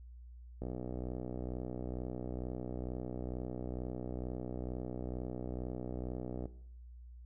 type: click train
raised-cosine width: 2 ms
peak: -27 dBFS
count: 364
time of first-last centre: 0.62-6.456 s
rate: 62.2 Hz
effects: noise-tail reverb RT60 0.6 s tail -17 dB re dry + added 60 Hz sine -49 dBFS peak until 7.25 s